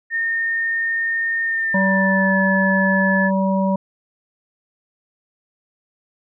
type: tone with pitch glide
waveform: sine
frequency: 1828 to 1726.4 Hz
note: A#6 to A6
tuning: -34 to -33 cents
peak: -18 dBFS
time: 0.1-3.31 s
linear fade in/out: 50 ms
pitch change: -99 cents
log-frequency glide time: 1.43-2.38 s
type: harmonic tone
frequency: 192.1 Hz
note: G3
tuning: 35 cents flat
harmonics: 1 / 3 / 5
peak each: -17 / -22 / -24 dBFS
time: 1.74-3.76 s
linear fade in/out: 5 ms
effects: none